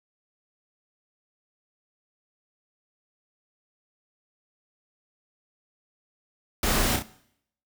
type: noise with echo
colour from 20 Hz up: pink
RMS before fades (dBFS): -25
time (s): 6.63-6.96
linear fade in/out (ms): 2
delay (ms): 32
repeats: 2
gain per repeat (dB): -5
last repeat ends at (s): 7.024
effects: noise-tail reverb RT60 0.7 s tail -19 dB re dry